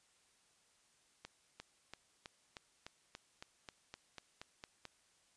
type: accelerating click train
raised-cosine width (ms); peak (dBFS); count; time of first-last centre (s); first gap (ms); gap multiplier
0.2; -30; 14; 1.25-4.853; 350; 0.96
effects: white hiss -72 dBFS RMS until 5.36 s + resampled to 22050 Hz